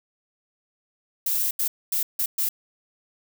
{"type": "noise bursts at uneven times", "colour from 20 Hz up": "violet", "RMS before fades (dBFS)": -24, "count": 5, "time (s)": [[1.26, 1.51], [1.59, 1.68], [1.92, 2.03], [2.19, 2.26], [2.38, 2.49]], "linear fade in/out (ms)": 5, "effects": []}